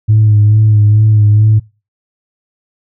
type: tone with vibrato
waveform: sine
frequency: 106.5 Hz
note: G#2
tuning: 44 cents sharp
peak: -3 dBFS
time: 0.08-1.6 s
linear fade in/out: 20 ms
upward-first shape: sine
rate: 2.3 Hz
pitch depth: 34 cents each way
effects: noise-tail reverb RT60 0.3 s tail -24 dB re dry + tanh soft clip ceiling -1 dBFS